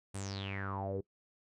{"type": "tone with low-pass filter sweep", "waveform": "sawtooth", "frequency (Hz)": 98, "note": "G2", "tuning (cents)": 0, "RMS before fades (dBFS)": -39, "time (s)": [0.14, 1.01], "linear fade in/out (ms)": 10, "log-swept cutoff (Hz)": [9500, 390], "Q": 9.6, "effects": ["noise-tail reverb RT60 0.1 s tail -22 dB re dry"]}